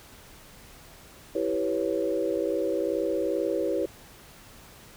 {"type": "chord", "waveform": "sine", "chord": "C# half-diminished seventh", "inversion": "first", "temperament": "equal", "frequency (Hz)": [329.6, 392, 493.9, 554.4], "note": ["E4", "G4", "B4", "C#5"], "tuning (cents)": [0, 0, 0, 0], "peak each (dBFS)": -30, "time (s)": [1.35, 3.86], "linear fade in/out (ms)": 5, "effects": ["pink hiss -50 dBFS RMS until 4.96 s"]}